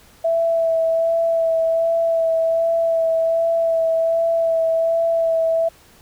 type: tone with vibrato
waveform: sine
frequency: 659.3 Hz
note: E5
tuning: in tune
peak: -15 dBFS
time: 0.24-5.69 s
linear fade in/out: 10 ms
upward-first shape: sine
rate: 1.3 Hz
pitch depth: 16 cents each way
effects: pink hiss -50 dBFS RMS until 6.01 s